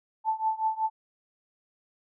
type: tone with tremolo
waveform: sine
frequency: 879 Hz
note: A5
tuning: 2 cents flat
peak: -21 dBFS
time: 0.24-0.9 s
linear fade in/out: 50 ms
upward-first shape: triangle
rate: 5.3 Hz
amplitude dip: 95%
effects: none